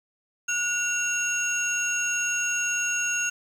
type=tone cluster; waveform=sine; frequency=1452 / 2753 / 6550 Hz; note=F#6 / F7 / G#8; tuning=-33 / -25 / -25 cents; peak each=-27 dBFS; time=0.48-3.3 s; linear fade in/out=10 ms; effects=tanh soft clip ceiling -18 dBFS + 8-bit